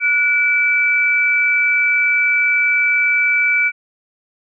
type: tone pair together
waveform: sine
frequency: 1463 / 2313 Hz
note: F#6 / D7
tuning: -20 / -27 cents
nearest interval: minor sixth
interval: 793 cents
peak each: -19 / -13 dBFS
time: 0-3.72 s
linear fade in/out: 50 ms
effects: none